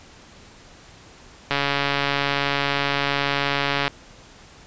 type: click train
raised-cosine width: 0.3 ms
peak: -5 dBFS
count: 335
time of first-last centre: 1.51-3.879 s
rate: 141 Hz
effects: pink hiss -47 dBFS RMS until 4.66 s + resampled to 16000 Hz